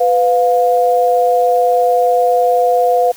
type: tone pair together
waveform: sine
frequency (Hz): 499.3 / 706.1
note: B4 / F5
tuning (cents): +19 / +19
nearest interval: tritone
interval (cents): 600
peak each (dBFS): -12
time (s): 0-3.12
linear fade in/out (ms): 10
effects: white hiss -39 dBFS RMS until 3.16 s